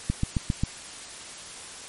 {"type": "click train", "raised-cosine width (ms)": 5, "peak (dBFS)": -11, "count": 5, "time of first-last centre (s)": [0.1, 0.635], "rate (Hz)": 7.47, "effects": ["white hiss -41 dBFS RMS until 1.88 s", "MP3 48 kbps"]}